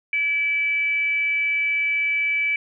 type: tone with frequency modulation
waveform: sine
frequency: 2308 Hz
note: D7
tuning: 31 cents flat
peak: -19 dBFS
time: 0.13-2.56 s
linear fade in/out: 2 ms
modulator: 629 Hz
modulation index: 0.2
effects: none